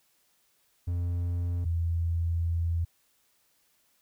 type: tone pair in turn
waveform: triangle / sine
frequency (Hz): 87.31 / 84.08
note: F2 / E2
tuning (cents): 0 / +35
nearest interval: minor second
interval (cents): 65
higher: first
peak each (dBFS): -25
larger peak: neither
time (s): 0.87-1.65 / 1.65-2.85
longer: second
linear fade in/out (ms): 10
effects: white hiss -69 dBFS RMS until 4.01 s